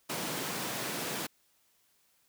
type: high-pass noise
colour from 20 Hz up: pink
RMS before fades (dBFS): -36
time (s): 0.09-1.27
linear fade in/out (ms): 10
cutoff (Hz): 150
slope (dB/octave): 24
effects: white hiss -70 dBFS RMS until 2.28 s